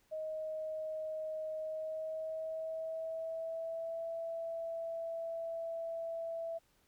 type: tone with pitch glide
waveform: sine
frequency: 627 to 662.4 Hz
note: D#5 to E5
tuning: +13 to +8 cents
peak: -37 dBFS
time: 0.11-6.59 s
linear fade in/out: 20 ms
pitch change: +95 cents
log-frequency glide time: 1.59-4.05 s
effects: pink hiss -72 dBFS RMS until 6.87 s